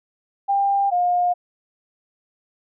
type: tone pair in turn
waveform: sine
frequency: 796 / 711.6 Hz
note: G5 / F5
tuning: +26 / +32 cents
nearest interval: major second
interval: 194 cents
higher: first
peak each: -16 / -16 dBFS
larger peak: neither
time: 0.48-0.91 / 0.91-1.34 s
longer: neither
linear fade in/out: 20 ms
effects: none